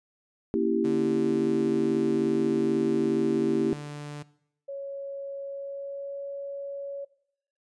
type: chord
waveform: sine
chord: A# diminished seventh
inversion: none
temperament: equal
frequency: 233.1 / 277.2 / 329.6 / 392 Hz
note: A#3 / C#4 / E4 / G4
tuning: 0 / 0 / 0 / 0 cents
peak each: -28 / -32 / -27 / -27 dBFS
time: 0.54-3.73 s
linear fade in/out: 0 ms
type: tone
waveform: sawtooth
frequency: 146.83 Hz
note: D3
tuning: in tune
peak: -32 dBFS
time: 0.84-4.23 s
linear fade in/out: 10 ms
type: tone with pitch glide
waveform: sine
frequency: 554.4 to 559.2 Hz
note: C#5 to C#5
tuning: 0 to +15 cents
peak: -33 dBFS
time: 4.68-7.05 s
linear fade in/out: 10 ms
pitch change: +15 cents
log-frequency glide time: 5.43-6.21 s
effects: noise-tail reverb RT60 0.7 s tail -19 dB re dry + resampled to 22050 Hz